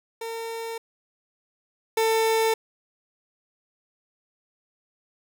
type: tone pair in turn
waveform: 30% pulse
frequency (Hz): 455.8 / 446.7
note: A#4 / A4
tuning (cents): -39 / +26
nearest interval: unison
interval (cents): 35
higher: first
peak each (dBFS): -28 / -17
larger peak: second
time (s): 0.21-0.78 / 1.97-2.54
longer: neither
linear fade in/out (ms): 5
effects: none